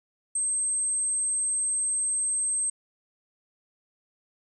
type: tone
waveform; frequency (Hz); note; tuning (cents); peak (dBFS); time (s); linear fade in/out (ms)
sine; 8330; C9; -9; -24; 0.35-2.7; 5
effects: none